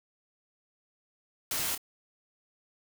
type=noise with echo; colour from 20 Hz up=white; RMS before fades=-32 dBFS; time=1.51-1.75 s; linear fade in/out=2 ms; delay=28 ms; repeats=1; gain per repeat=-9 dB; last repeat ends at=1.778 s; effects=none